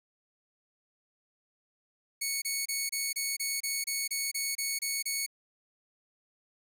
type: tone bursts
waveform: 10% pulse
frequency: 2217 Hz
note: C#7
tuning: in tune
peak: -21 dBFS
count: 13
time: 2.21-5.264 s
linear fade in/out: 10 ms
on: 210 ms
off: 27 ms
effects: none